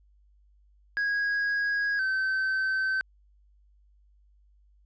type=tone pair in turn; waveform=triangle; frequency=1649 / 1540.3 Hz; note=G#6 / G6; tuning=-13 / -31 cents; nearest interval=minor second; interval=118 cents; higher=first; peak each=-23 dBFS; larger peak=neither; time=0.97-1.99 / 1.99-3.01 s; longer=neither; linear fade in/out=0 ms; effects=added 50 Hz sine -58 dBFS peak until 4.85 s + resampled to 16000 Hz